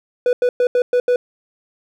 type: tone bursts at uneven times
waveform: triangle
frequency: 492.9 Hz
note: B4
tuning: 3 cents flat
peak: -10 dBFS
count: 6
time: 0.26-0.33 / 0.42-0.49 / 0.6-0.67 / 0.75-0.82 / 0.93-1 / 1.08-1.16 s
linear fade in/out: 2 ms
effects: none